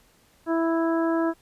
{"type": "harmonic tone", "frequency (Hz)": 329.6, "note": "E4", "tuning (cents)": 0, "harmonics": [1, 2, 3, 4, 5], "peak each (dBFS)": [-22, -28, -32, -34, -36], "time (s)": [0.46, 1.34], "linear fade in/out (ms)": 50, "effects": ["pink hiss -60 dBFS RMS until 1.41 s", "resampled to 32000 Hz"]}